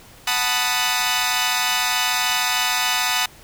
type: chord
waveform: 10% pulse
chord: B dominant seventh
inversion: second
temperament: equal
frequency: 740 / 880 / 987.8 / 1244.5 Hz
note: F#5 / A5 / B5 / D#6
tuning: 0 / 0 / 0 / 0 cents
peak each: -16 dBFS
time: 0.27-3.26 s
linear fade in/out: 5 ms
effects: pink hiss -46 dBFS RMS until 3.43 s